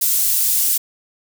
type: high-pass noise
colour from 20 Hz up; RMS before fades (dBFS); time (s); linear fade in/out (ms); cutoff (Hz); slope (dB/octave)
pink; -17; 0.01-0.78; 10; 9900; 12
effects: none